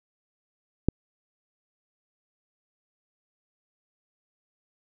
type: click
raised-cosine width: 3 ms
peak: -7 dBFS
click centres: 0.886 s
effects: none